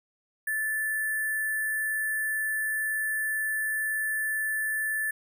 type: tone with sample-and-hold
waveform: sine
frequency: 1749 Hz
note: A6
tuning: 11 cents flat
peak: -26 dBFS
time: 0.47-5.11 s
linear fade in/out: 5 ms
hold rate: 11025 Hz
effects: none